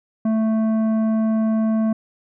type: tone with tanh clipping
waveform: triangle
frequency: 220.5 Hz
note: A3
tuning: 4 cents sharp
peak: -18 dBFS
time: 0.25-1.93 s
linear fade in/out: 5 ms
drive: 14 dB
effects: none